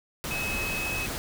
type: tone in noise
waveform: sine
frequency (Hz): 2567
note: E7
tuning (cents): -47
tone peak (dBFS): -30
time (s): 0.31-1.06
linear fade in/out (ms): 0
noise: pink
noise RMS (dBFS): -33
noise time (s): 0.24-1.18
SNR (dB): 0
effects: none